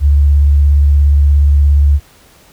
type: tone with vibrato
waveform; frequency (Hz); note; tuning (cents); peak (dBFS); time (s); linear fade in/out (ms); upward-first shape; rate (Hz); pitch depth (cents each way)
sine; 71.8; D2; -39; -5; 0-2; 50; triangle; 17; 37
effects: pink hiss -45 dBFS RMS until 2.52 s